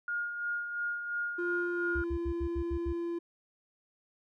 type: tone with tremolo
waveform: sine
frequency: 1423 Hz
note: F6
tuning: 32 cents sharp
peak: -30 dBFS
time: 0.08-2.04 s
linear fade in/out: 2 ms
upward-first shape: sine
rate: 2.9 Hz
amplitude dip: 50%
type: tone with pitch glide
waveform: triangle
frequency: 349.2 to 341.2 Hz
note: F4 to F4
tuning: 0 to -40 cents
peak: -30 dBFS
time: 1.38-3.19 s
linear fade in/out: 10 ms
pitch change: -40 cents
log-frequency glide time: 1.72-2.07 s
type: tone bursts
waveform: sine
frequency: 69.3 Hz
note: C#2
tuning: in tune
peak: -32 dBFS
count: 7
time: 1.95-2.929 s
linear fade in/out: 10 ms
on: 73 ms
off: 78 ms
effects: none